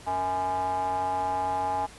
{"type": "tone with band-pass filter", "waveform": "square", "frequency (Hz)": 92.5, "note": "F#2", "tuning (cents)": 0, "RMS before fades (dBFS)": -28, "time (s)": [0.06, 1.87], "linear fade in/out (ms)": 20, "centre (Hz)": 840, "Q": 7.9, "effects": ["pink hiss -48 dBFS RMS until 1.98 s", "resampled to 24000 Hz"]}